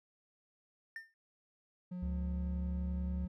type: tone with exponential decay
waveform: triangle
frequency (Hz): 1805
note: A6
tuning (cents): +44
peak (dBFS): -37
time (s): 0.96-1.14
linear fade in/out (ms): 1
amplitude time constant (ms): 38
type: tone with pitch glide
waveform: triangle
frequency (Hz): 180 to 181.46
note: F#3 to F#3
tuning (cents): -47 to -33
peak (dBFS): -37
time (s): 1.91-3.28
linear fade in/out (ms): 10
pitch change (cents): +14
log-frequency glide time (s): 2.6-3.11
type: tone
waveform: triangle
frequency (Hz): 70.6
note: C#2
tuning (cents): +32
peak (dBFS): -33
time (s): 2.02-3.26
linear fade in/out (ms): 10
effects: none